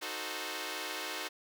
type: chord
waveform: 5% pulse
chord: D# diminished seventh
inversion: none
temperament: equal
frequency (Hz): 311.1 / 370 / 440 / 523.3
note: D#4 / F#4 / A4 / C5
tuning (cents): 0 / 0 / 0 / 0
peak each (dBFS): -31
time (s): 0.01-1.29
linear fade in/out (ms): 20
effects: none